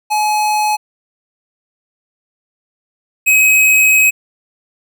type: tone pair in turn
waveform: square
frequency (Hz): 848 / 2541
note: G#5 / D#7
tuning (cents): +36 / +36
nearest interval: octave + perfect fifth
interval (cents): 1900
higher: second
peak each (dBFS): -13 / -8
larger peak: second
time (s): 0.1-0.77 / 3.26-4.11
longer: second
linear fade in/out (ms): 20
effects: none